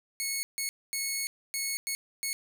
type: tone bursts at uneven times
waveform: 10% pulse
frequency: 2196 Hz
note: C#7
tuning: 17 cents flat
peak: -21 dBFS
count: 6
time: 0.2-0.43 / 0.58-0.69 / 0.93-1.27 / 1.54-1.77 / 1.87-1.95 / 2.23-2.33 s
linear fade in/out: 0 ms
effects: none